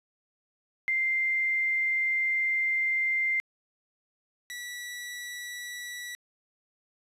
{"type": "tone pair in turn", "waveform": ["sine", "sawtooth"], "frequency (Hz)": [2093, 1950.8], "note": ["C7", "B6"], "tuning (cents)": [0, -22], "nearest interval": "minor second", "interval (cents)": 122, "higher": "first", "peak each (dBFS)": [-24, -33], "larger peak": "first", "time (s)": [[0.88, 3.4], [4.5, 6.15]], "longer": "first", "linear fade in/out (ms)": 0, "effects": ["resampled to 32000 Hz", "10-bit"]}